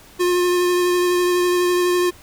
square tone with vibrato, 356.4 Hz, F4, 35 cents sharp, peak -16 dBFS, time 0.19-2.11 s, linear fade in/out 20 ms, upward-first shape triangle, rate 12 Hz, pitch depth 18 cents each way, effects pink hiss -46 dBFS RMS until 2.22 s

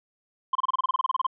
triangle tone bursts, 1046.5 Hz, C6, in tune, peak -18 dBFS, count 15, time 0.53-1.267 s, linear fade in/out 5 ms, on 23 ms, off 28 ms, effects resampled to 8000 Hz

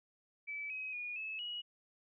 sine tone with pitch steps, 2305 / 2537 / 2446 / 2597 / 2907 Hz, D7 / D#7 / D#7 / E7 / F#7, -33 / +33 / -30 / -26 / -31 cents, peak -39 dBFS, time 0.47-1.62 s, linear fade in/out 20 ms, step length 230 ms, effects none

